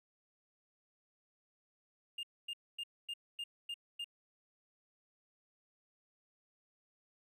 triangle tone bursts, 2818 Hz, F7, 15 cents sharp, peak -37 dBFS, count 7, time 2.18-4.044 s, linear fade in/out 5 ms, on 52 ms, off 250 ms, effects none

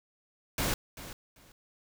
pink noise with echo, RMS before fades -30 dBFS, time 0.58-0.74 s, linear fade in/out 2 ms, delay 390 ms, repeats 2, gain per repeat -14 dB, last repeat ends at 1.52 s, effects none

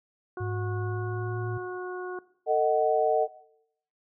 harmonic tone, 364.4 Hz, F#4, 26 cents flat, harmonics 1 / 2 / 3 / 4, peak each -34 / -42 / -43 / -43 dBFS, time 0.37-2.19 s, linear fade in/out 2 ms
sine tone with pitch glide, 103.83 to 111.28 Hz, G#2 to A2, 0 to +20 cents, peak -30 dBFS, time 0.4-1.58 s, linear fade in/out 10 ms, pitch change +120 cents, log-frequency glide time 0.74-1.39 s
sine chord, D# diminished, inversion second, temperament just, 448 / 622.3 / 746.7 Hz, A4 / D#5 / F#5, +31 / 0 / +16 cents, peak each -25 dBFS, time 2.46-3.28 s, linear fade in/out 50 ms
effects noise-tail reverb RT60 0.7 s tail -19 dB re dry

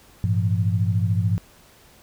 sine tone cluster, 100.6 / 114.3 / 170 Hz, G2 / A#2 / F3, +45 / -34 / -46 cents, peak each -20 / -24 / -26 dBFS, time 0.24-1.38 s, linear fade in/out 0 ms, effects pink hiss -52 dBFS RMS until 2.02 s

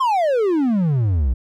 triangle exponential sweep, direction down, 1094 to 57.5 Hz, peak -13 dBFS, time 0-1.34 s, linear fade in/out 10 ms, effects none

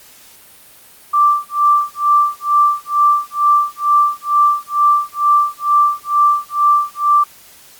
sine tone with tremolo, 1174.7 Hz, D6, in tune, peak -7 dBFS, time 1.13-7.24 s, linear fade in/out 10 ms, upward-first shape sine, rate 2.2 Hz, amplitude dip 100%, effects white hiss -43 dBFS RMS until 7.79 s + Opus 48 kbps

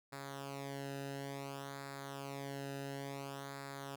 sawtooth tone with flanger, 138.59 Hz, C#3, in tune, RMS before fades -45 dBFS, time 0.12-3.96 s, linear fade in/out 10 ms, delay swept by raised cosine 0.33 to 0.9 ms, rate 0.57 Hz, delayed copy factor -0.75, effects none

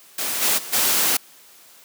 white noise with level steps, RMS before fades -25 / -19 / -34 / -19 dBFS, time 0.18-1.17 s, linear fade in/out 5 ms, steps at 0.41 / 0.57 / 0.72 s, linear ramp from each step 20 ms, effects white hiss -49 dBFS RMS until 1.84 s + high-pass 200 Hz 12 dB/octave

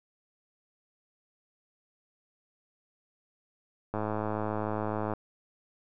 click train, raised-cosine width 1 ms, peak -18 dBFS, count 129, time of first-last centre 3.94-5.136 s, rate 107 Hz, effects none

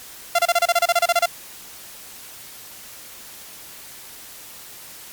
sawtooth tone bursts, 689 Hz, F5, 24 cents flat, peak -10 dBFS, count 14, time 0.35-1.259 s, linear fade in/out 5 ms, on 38 ms, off 29 ms, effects white hiss -40 dBFS RMS until 5.12 s + MP3 96 kbps

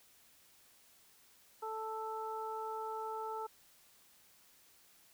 harmonic tone, 440 Hz, A4, in tune, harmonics 1 / 2 / 3, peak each -43 / -41 / -45 dBFS, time 1.62-3.47 s, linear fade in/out 10 ms, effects white hiss -65 dBFS RMS until 5.13 s

